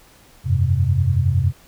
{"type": "chord", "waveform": "sine", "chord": "F suspended second", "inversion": "none", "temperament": "equal", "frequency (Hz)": [87.31, 98, 130.81], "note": ["F2", "G2", "C3"], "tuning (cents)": [0, 0, 0], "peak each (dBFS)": -19, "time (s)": [0.44, 1.53], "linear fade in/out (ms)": 50, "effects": ["pink hiss -50 dBFS RMS until 1.67 s"]}